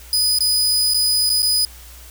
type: tone with dropouts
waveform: sawtooth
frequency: 4978 Hz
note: D#8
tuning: in tune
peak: -12 dBFS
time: 0.13-1.65 s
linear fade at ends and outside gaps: 1 ms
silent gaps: 0.387-0.406 / 0.937-0.944 / 1.294-1.3 / 1.421-1.428 s
effects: added 60 Hz sine -40 dBFS peak until 2.1 s + white hiss -43 dBFS RMS until 2.1 s